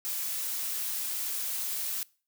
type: noise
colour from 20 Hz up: blue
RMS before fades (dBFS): -33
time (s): 0.05-2.03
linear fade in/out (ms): 0
effects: noise-tail reverb RT60 0.4 s tail -23 dB re dry